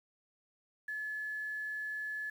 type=tone with quantisation; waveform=sine; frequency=1716 Hz; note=A6; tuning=44 cents flat; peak=-36 dBFS; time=0.88-2.3 s; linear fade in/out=5 ms; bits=10; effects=none